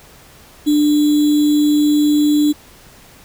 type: tone with sample-and-hold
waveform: sine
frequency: 296.9 Hz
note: D4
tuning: 19 cents sharp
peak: -10 dBFS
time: 0.66-2.53 s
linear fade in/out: 20 ms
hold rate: 3675 Hz
effects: pink hiss -44 dBFS RMS until 3.24 s